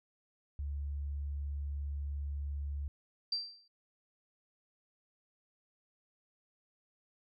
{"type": "tone", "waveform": "sine", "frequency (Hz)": 71.4, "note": "D2", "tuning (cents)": -48, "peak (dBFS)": -35, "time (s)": [0.59, 2.88], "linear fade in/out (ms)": 0}
{"type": "tone with exponential decay", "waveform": "sine", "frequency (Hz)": 4699, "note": "D8", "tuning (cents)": 0, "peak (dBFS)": -29, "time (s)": [3.32, 3.68], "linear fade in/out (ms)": 5, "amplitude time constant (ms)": 78}
{"effects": []}